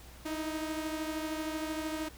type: beating tone pair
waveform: sawtooth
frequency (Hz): 311.1 / 324.1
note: D#4 / E4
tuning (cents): 0 / -29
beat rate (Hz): 13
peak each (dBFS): -31 / -37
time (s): 0.25-2.09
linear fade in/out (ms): 10
effects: added 60 Hz sine -52 dBFS peak until 2.17 s + pink hiss -54 dBFS RMS until 2.17 s